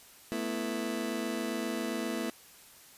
30% pulse chord, A suspended second, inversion none, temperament just, 220 / 247.5 / 330 Hz, A3 / B3 / E4, 0 / +4 / +2 cents, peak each -34 dBFS, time 0.32-2.3 s, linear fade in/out 0 ms, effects white hiss -55 dBFS RMS until 2.97 s + resampled to 32000 Hz

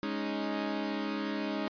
sawtooth chord, Ab suspended fourth, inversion none, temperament equal, 207.7 / 277.2 / 311.1 Hz, Ab3 / Db4 / Eb4, 0 / 0 / 0 cents, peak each -32 / -33 / -32 dBFS, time 0.03-1.68 s, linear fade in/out 0 ms, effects resampled to 11025 Hz

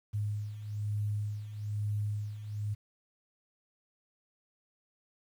sine beating tone pair, 103.6 / 104.7 Hz, G#2 / G#2, -4 / +15 cents, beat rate 1.1 Hz, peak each -38 / -33 dBFS, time 0.13-2.75 s, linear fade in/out 20 ms, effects 10-bit

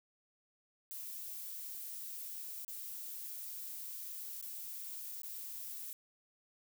violet noise with dropouts, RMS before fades -45 dBFS, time 0.91-5.93 s, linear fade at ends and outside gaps 0 ms, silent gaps 2.648-2.68 / 4.413-4.426 / 5.218-5.233 s, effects none

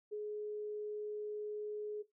sine tone, 420.8 Hz, G#4, 23 cents sharp, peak -38 dBFS, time 0.11-2.03 s, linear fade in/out 20 ms, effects noise-tail reverb RT60 0.2 s tail -18 dB re dry

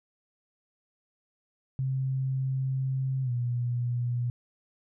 sine tone with pitch glide, 132.4 to 121.41 Hz, C3 to B2, +21 to -29 cents, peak -26 dBFS, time 1.79-4.3 s, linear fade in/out 0 ms, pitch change -150 cents, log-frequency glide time 3.23-3.31 s, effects none

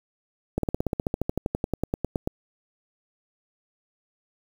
slowing click train, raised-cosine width 2 ms, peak -11 dBFS, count 22, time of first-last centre 0.58-2.274 s, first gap 53 ms, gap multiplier 1.04, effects 7-bit

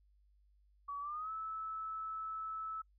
sine tone with pitch glide, 1137 to 1306.1 Hz, C#6 to E6, +44 to -16 cents, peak -39 dBFS, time 0.88-2.82 s, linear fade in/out 10 ms, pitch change +240 cents, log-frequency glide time 1-1.31 s, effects noise-tail reverb RT60 0.1 s tail -26 dB re dry + added 50 Hz sine -66 dBFS peak until 2.98 s

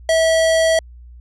square tone, 649 Hz, E5, 27 cents flat, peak -13 dBFS, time 0.09-0.79 s, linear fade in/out 2 ms, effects added 60 Hz sine -37 dBFS peak until 1.2 s + resampled to 24000 Hz

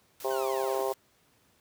white noise, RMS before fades -45 dBFS, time 0.2-0.94 s, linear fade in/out 2 ms
harmonic tone, 132.6 Hz, C3, 23 cents sharp, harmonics 3 / 4 / 5 / 6 / 7 / 8, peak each -31 / -33 / -35 / -37 / -38 / -39 dBFS, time 0.24-0.93 s, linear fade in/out 10 ms
sawtooth linear sweep, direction down, 1568 to 271.8 Hz, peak -37 dBFS, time 0.3-0.82 s, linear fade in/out 10 ms
effects pink hiss -66 dBFS RMS until 1.6 s + high-pass 80 Hz 12 dB/octave

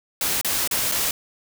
white noise with dropouts, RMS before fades -23 dBFS, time 0.21-1.11 s, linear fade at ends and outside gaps 2 ms, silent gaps 0.413-0.446 / 0.676-0.711 / 0.916-0.92 s, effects none

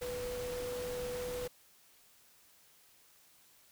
sine tone in noise, 493.9 Hz, B4, in tune, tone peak -37 dBFS, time 0.01-1.48 s, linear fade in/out 10 ms, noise pink, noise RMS -45 dBFS, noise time 0.01-1.48 s, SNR +5 dB, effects white hiss -64 dBFS RMS until 3.71 s

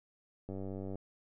click train, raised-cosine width 2 ms, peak -29 dBFS, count 46, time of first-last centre 0.49-0.956 s, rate 96.6 Hz, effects none

